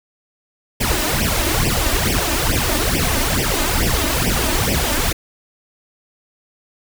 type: noise with flanger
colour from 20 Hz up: pink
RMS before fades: -18 dBFS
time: 0.8-5.13 s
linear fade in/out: 10 ms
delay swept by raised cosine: 0.36 to 3.36 ms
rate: 2.3 Hz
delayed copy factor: +0.95
effects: none